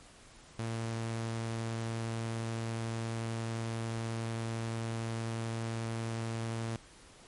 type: tone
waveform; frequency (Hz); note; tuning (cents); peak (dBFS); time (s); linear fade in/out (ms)
sawtooth; 113.9; A#2; -40; -30; 0.59-6.76; 0
effects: pink hiss -56 dBFS RMS until 7.27 s + MP3 48 kbps